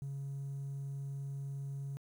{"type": "tone", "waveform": "triangle", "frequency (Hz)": 138.59, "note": "C#3", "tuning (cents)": 0, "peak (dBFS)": -35, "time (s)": [0.02, 1.97], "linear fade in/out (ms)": 0, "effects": ["tanh soft clip ceiling -34 dBFS", "11-bit"]}